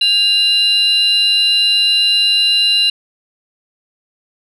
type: tone pair together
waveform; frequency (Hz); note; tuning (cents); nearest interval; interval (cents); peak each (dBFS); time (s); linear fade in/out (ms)
sine; 2806 / 4001; F7 / B7; +8 / +22; tritone; 614; -11; 0.01-2.9; 5
effects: tanh soft clip ceiling -6 dBFS